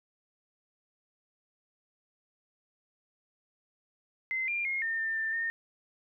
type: tone with pitch steps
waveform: sine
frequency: 2065 / 2392 / 2145 / 1816 / 1797 / 1786 / 1828 Hz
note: C7 / D7 / C7 / A#6 / A6 / A6 / A#6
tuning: -23 / +31 / +42 / -46 / +36 / +25 / -34 cents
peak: -29 dBFS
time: 4.31-5.5 s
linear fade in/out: 0 ms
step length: 170 ms
effects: none